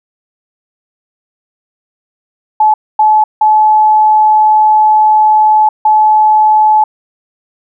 sine tone bursts at uneven times, 859 Hz, A5, 42 cents flat, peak -4 dBFS, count 4, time 2.6-2.74 / 2.99-3.24 / 3.41-5.69 / 5.85-6.84 s, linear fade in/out 5 ms, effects none

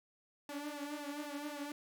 sawtooth tone with flanger, 291.6 Hz, D4, 12 cents flat, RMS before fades -43 dBFS, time 0.49-1.72 s, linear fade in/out 2 ms, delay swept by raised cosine 1.1 to 4.7 ms, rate 3.8 Hz, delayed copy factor +0.85, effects none

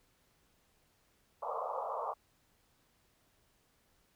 white band-pass noise, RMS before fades -38 dBFS, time 1.42-2.14 s, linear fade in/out 10 ms, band 460 to 1200 Hz, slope 96 dB/octave, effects pink hiss -72 dBFS RMS until 4.15 s

